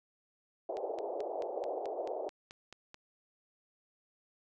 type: band-pass noise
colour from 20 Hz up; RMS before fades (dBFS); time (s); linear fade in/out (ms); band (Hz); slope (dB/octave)
white; -38; 0.69-2.29; 5; 370 to 740; 48
type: click train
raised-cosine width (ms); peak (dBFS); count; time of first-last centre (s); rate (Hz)
0.2; -31; 11; 0.77-2.944; 4.6
effects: none